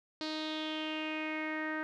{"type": "tone with low-pass filter sweep", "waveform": "sawtooth", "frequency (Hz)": 311.1, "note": "D#4", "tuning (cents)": 0, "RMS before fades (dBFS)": -37, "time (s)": [0.21, 1.83], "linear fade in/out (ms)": 0, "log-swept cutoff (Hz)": [4400, 1700], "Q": 5.3, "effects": []}